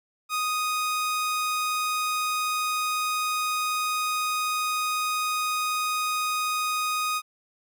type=tone; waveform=sawtooth; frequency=1244.5 Hz; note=D#6; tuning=in tune; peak=-21 dBFS; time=0.29-7.22 s; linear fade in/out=50 ms; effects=none